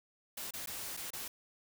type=noise with dropouts; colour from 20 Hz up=white; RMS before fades=-42 dBFS; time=0.37-1.28 s; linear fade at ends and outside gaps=5 ms; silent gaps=0.509-0.536 / 0.66-0.672 / 0.968-0.972 / 1.105-1.132 s; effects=none